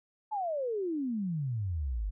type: exponential sweep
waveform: sine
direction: down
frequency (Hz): 885 to 46.29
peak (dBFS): -30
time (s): 0.31-2.11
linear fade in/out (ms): 20
effects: none